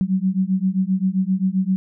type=beating tone pair; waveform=sine; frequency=185 / 192.6 Hz; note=F#3 / G3; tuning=0 / -30 cents; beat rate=7.6 Hz; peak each=-20 dBFS; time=0.01-1.76 s; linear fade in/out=0 ms; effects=none